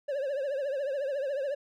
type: tone with vibrato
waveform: triangle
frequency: 554 Hz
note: C#5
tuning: 1 cent flat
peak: -27 dBFS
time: 0.08-1.55 s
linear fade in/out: 10 ms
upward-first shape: triangle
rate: 14 Hz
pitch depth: 130 cents each way
effects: none